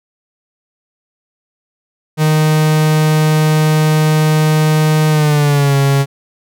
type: tone with pitch glide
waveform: 45% pulse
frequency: 154.8 to 138.71 Hz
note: D#3 to C#3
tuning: -9 to +1 cents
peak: -9 dBFS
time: 2.17-6.06 s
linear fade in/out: 50 ms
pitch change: -190 cents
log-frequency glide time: 5.09-5.76 s
effects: none